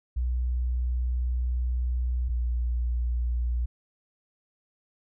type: tone pair in turn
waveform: sine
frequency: 61.5 / 59.96 Hz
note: B1 / A#1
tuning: -7 / +49 cents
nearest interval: unison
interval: 44 cents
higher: first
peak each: -24 dBFS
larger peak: neither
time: 0.16-2.29 / 2.29-3.66 s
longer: first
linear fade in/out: 10 ms
effects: none